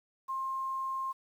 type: tone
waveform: sine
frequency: 1062 Hz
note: C6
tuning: 25 cents sharp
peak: -32 dBFS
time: 0.28-1.13 s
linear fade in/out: 20 ms
effects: 10-bit